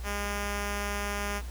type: tone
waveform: 5% pulse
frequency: 203.7 Hz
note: G#3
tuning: 33 cents flat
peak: -20 dBFS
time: 0.03-1.42 s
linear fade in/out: 50 ms
effects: added 60 Hz sine -35 dBFS peak until 1.5 s + pink hiss -49 dBFS RMS until 1.5 s